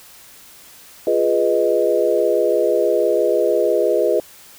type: chord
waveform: sine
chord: F half-diminished seventh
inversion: none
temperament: equal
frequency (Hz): 349.2 / 415.3 / 493.9 / 622.3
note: F4 / Ab4 / Cb5 / Eb5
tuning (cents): 0 / 0 / 0 / 0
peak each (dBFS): -21 / -19 / -19 / -19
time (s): 1.07-4.2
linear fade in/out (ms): 2
effects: white hiss -44 dBFS RMS until 4.58 s